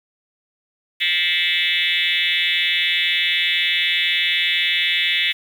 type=tone with frequency modulation; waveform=sine; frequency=2788 Hz; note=F7; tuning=4 cents flat; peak=-16 dBFS; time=1-5.33 s; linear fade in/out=20 ms; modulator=170 Hz; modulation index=5.3; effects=7-bit